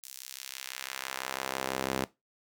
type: tone with high-pass filter sweep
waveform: sawtooth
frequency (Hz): 66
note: C2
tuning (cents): +16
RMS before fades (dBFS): -37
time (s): 0.03-2.05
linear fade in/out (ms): 0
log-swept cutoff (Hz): 7000 to 260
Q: 0.73
effects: noise-tail reverb RT60 0.2 s tail -18 dB re dry